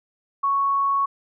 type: tone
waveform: sine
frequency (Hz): 1109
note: C#6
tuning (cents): 0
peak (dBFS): -18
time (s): 0.43-1.06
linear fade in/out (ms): 10
effects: none